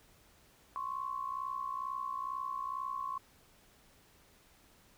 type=tone pair together; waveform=sine; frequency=1046.5 / 1108.7 Hz; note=C6 / C#6; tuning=0 / 0 cents; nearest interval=minor second; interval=100 cents; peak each=-39 / -38 dBFS; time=0.76-3.18 s; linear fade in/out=0 ms; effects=pink hiss -64 dBFS RMS until 4.97 s